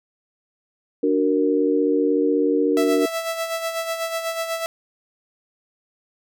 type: chord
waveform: sine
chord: D augmented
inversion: none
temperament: equal with one note detuned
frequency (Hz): 293.7 / 370 / 464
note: D4 / F#4 / A#4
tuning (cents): 0 / 0 / -8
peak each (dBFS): -20 / -23 / -20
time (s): 1.03-3.06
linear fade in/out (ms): 5
type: tone with tremolo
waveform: sawtooth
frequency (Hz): 659.3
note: E5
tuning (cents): 0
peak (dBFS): -18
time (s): 2.77-4.66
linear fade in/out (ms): 0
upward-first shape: sine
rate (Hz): 8.1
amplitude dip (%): 55
effects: none